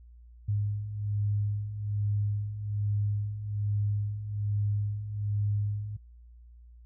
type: beating tone pair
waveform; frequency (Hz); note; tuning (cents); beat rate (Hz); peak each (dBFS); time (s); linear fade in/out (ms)
sine; 102.4 / 103.6; G#2 / G#2; -24 / -4; 1.2; -34 / -28; 0.48-5.97; 10
effects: added 59 Hz sine -49 dBFS peak until 6.85 s